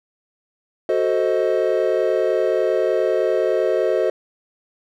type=chord; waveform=triangle; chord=F# diminished seventh; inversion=none; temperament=equal with one note detuned; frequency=370 / 440 / 523.3 / 628.8 Hz; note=F#4 / A4 / C5 / Eb5; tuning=0 / 0 / 0 / +18 cents; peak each=-20 dBFS; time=0.89-4.1 s; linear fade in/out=2 ms; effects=none

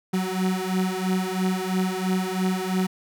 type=beating tone pair; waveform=35% pulse; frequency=185 / 188 Hz; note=F#3 / F#3; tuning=0 / +28 cents; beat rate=3 Hz; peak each=-24 dBFS; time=0.13-2.87 s; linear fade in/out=10 ms; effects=none

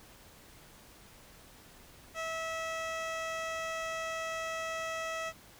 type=tone with low-pass filter; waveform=15% pulse; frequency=650 Hz; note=E5; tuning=24 cents flat; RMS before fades=-37 dBFS; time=2.14-5.33 s; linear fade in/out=50 ms; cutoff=7400 Hz; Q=0.67; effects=pink hiss -56 dBFS RMS until 5.59 s

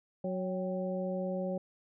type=harmonic tone with a mistuned harmonic; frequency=185 Hz; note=F#3; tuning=in tune; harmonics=1 / 2 / 3 / 4; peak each=-35 / -41 / -35 / -46 dBFS; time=0.24-1.58 s; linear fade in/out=5 ms; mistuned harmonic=4; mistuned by=+86 cents; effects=none

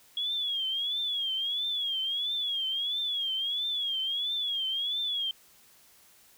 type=tone with vibrato; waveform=sine; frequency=3322 Hz; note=G#7; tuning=in tune; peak=-28 dBFS; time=0.17-5.31 s; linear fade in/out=2 ms; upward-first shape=triangle; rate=1.5 Hz; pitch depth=140 cents each way; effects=white hiss -59 dBFS RMS until 6.37 s

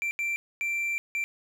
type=tone bursts at uneven times; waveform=triangle; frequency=2352 Hz; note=D7; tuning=2 cents sharp; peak=-25 dBFS; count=4; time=0.02-0.11 / 0.19-0.36 / 0.61-0.98 / 1.15-1.24 s; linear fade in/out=0 ms; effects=none

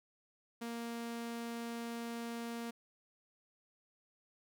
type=tone; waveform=sawtooth; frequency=233.4 Hz; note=A#3; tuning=2 cents sharp; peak=-36 dBFS; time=0.61-2.71 s; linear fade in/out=10 ms; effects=none

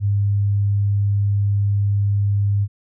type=tone; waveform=sine; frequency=101.1 Hz; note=G#2; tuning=46 cents flat; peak=-15 dBFS; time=0-2.68 s; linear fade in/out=50 ms; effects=none

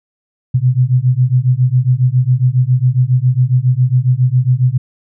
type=beating tone pair; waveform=sine; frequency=123.1 / 130.4 Hz; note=B2 / C3; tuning=-5 / -5 cents; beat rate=7.3 Hz; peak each=-12 dBFS; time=0.54-4.78 s; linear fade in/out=10 ms; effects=none

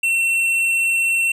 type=tone with hard clipping; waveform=sine; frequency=2708 Hz; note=E7; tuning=46 cents sharp; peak=-17 dBFS; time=0.03-1.32 s; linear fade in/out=5 ms; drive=7 dB; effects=none

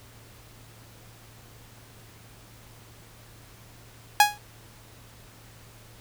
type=tone with exponential decay; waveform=sawtooth; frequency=830.6 Hz; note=G#5; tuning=in tune; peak=-7 dBFS; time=4.2-4.38 s; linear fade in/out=2 ms; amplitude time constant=39 ms; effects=added 113 Hz sine -52 dBFS peak until 6 s + pink hiss -52 dBFS RMS until 6 s

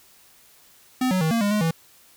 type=tone with pitch steps; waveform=square; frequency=255.3 / 185.4 / 159.2 / 230.3 / 204 / 210.4 / 163.8 Hz; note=C4 / F#3 / D#3 / A#3 / G#3 / G#3 / E3; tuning=-42 / +4 / +40 / -21 / -31 / +23 / -11 cents; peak=-20 dBFS; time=1.01-1.71 s; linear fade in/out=5 ms; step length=100 ms; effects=white hiss -54 dBFS RMS until 2.16 s

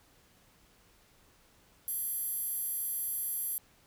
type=tone with high-pass filter; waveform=square; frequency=659.3 Hz; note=E5; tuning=in tune; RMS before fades=-35 dBFS; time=1.88-3.58 s; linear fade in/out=0 ms; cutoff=12000 Hz; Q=8.2; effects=pink hiss -64 dBFS RMS until 3.86 s

